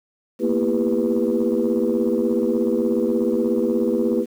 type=tone cluster; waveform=sine; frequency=226.9 / 243.5 / 331.2 / 398.3 / 493.8 Hz; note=A#3 / B3 / E4 / G4 / B4; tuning=-47 / -24 / +8 / +28 / 0 cents; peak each=-23 dBFS; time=0.39-4.26 s; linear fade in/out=50 ms; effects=tanh soft clip ceiling -10 dBFS + 8-bit